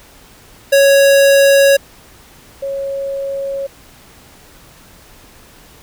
square / sine tone pair in turn, 554.4 / 550.3 Hz, C#5 / C#5, 0 / -13 cents, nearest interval unison, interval 13 cents, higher first, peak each -7 / -18 dBFS, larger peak first, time 0.72-1.77 / 2.62-3.67 s, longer neither, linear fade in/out 10 ms, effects pink hiss -43 dBFS RMS until 5.82 s

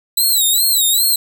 10% pulse tone with vibrato, 3951 Hz, B7, in tune, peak -5 dBFS, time 0.17-1.16 s, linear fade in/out 5 ms, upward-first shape sine, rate 2.5 Hz, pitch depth 130 cents each way, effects none

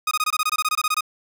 sawtooth tone bursts, 1244.5 Hz, D#6, in tune, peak -15 dBFS, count 15, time 0.07-1.008 s, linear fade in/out 5 ms, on 42 ms, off 22 ms, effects none

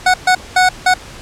25% pulse tone bursts at uneven times, 737 Hz, F#5, 7 cents flat, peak -4 dBFS, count 4, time 0.06-0.14 / 0.27-0.35 / 0.56-0.69 / 0.86-0.94 s, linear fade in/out 5 ms, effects pink hiss -34 dBFS RMS until 1.21 s + low-pass 8000 Hz 12 dB/octave

